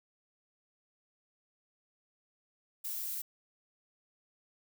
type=noise; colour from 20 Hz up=violet; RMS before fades=-38 dBFS; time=2.84-3.22 s; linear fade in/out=10 ms; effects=none